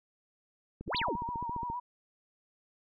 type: click train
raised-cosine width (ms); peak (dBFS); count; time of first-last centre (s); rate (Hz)
3; -28; 14; 0.81-1.7; 14.6
type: exponential two-way sweep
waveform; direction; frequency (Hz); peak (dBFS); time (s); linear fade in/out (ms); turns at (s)
sine; up then down; 139.7 to 4780 to 139.7; -31; 0.86-1.17; 50; 0.97
type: tone with vibrato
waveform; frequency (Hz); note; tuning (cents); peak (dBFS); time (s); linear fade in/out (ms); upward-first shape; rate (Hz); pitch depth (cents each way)
sine; 951; A#5; +34; -34; 0.93-1.8; 10; sine; 8.6; 65
effects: none